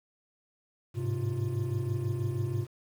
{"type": "tone cluster", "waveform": "triangle", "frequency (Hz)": [102.7, 108.8, 129.3, 351.5], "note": ["G#2", "A2", "C3", "F4"], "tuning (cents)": [-19, -19, -20, 11], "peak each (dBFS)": [-31, -35, -30, -36], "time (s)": [0.94, 2.67], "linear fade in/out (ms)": 50, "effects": ["9-bit"]}